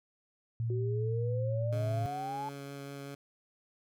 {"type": "tone with pitch glide", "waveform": "sine", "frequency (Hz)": [115, 111.73], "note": ["A#2", "A2"], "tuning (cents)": [-23, 27], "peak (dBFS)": -30, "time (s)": [0.6, 2.06], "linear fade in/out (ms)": 0, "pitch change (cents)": -50, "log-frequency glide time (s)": [1.49, 1.85]}
{"type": "exponential sweep", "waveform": "sine", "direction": "up", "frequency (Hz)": [367.5, 872], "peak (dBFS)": -35, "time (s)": [0.7, 2.49], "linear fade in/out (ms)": 2}
{"type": "tone with vibrato", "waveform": "15% pulse", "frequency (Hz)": 140, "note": "C#3", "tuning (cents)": 18, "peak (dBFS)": -35, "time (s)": [1.72, 3.15], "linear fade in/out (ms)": 5, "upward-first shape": "sine", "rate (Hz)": 5.2, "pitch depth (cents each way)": 8}
{"effects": []}